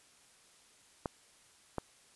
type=clicks; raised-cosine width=1 ms; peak=-20 dBFS; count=2; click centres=1.058 / 1.783 s; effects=white hiss -63 dBFS RMS until 2.15 s + resampled to 24000 Hz